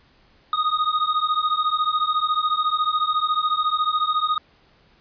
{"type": "beating tone pair", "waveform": "square", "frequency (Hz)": [1235, 1249], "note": ["D#6", "D#6"], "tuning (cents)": [-13, 6], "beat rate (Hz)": 14, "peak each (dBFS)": -23, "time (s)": [0.53, 4.38], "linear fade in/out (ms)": 2, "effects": ["pink hiss -57 dBFS RMS until 5 s", "resampled to 11025 Hz"]}